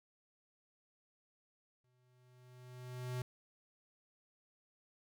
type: tone with exponential growth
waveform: square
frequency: 125.4 Hz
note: B2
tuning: 27 cents sharp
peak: -37 dBFS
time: 1.84-3.22 s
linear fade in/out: 2 ms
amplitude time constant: 300 ms
effects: none